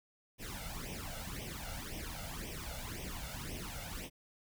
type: noise with flanger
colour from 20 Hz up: pink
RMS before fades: -43 dBFS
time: 0.38-4.1 s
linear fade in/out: 50 ms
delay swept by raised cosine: 0.34 to 1.44 ms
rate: 1.9 Hz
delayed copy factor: +0.8
effects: none